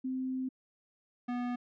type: tone pair in turn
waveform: sine / square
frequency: 259.4 / 244.8 Hz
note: C4 / B3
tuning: -15 / -15 cents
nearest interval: minor second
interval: 100 cents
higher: first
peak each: -32 / -33 dBFS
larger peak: first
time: 0.04-0.49 / 1.28-1.56 s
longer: first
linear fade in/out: 10 ms
effects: low-pass 2000 Hz 12 dB/octave